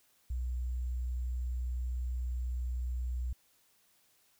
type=tone with sample-and-hold; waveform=sine; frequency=61.74 Hz; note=B1; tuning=in tune; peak=-32 dBFS; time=0.3-3.33 s; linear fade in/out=5 ms; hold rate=7350 Hz; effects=white hiss -69 dBFS RMS until 4.39 s